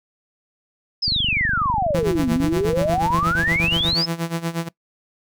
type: exponential two-way sweep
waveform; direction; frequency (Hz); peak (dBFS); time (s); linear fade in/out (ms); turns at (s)
sine; down then up; 5274 to 228 to 5274; -18; 1.02-4.06; 10; 2.31
type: click train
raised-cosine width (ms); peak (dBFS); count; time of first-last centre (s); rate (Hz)
5; -16; 70; 1.08-3.931; 24.2
type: tone with tremolo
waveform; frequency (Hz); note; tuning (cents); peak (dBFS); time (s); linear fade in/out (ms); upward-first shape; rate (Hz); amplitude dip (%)
sawtooth; 167; E3; +23; -16; 1.94-4.69; 10; sine; 8.4; 85
effects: noise-tail reverb RT60 0.1 s tail -21 dB re dry